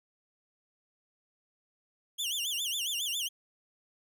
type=tone with vibrato; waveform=sawtooth; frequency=3136 Hz; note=G7; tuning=in tune; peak=-28 dBFS; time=2.18-3.29 s; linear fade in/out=20 ms; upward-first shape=sine; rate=7.3 Hz; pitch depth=220 cents each way; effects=none